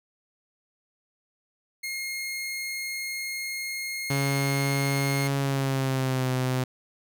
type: tone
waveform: sawtooth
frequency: 2144 Hz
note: C7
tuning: 42 cents sharp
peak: -27 dBFS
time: 1.83-5.28 s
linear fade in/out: 10 ms
type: tone with pitch glide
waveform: sawtooth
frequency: 138.59 to 128.56 Hz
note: C#3 to C3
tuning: 0 to -30 cents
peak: -20 dBFS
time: 4.1-6.64 s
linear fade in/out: 5 ms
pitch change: -130 cents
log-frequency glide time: 5.38-6.3 s
effects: none